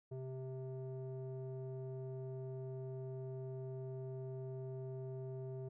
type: tone with low-pass filter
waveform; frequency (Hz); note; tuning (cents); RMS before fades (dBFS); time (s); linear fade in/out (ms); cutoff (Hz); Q
square; 130.7; C3; -1; -45; 0.11-5.69; 10; 510; 3.7
effects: none